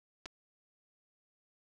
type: clicks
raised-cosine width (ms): 0.2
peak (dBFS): -27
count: 2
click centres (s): 0.257 / 0.26
effects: none